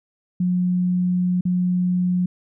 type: tone with dropouts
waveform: sine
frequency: 180.1 Hz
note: F#3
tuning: 46 cents flat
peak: -17 dBFS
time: 0.4-2.26 s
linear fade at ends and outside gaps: 5 ms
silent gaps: 1.41-1.452 s
effects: none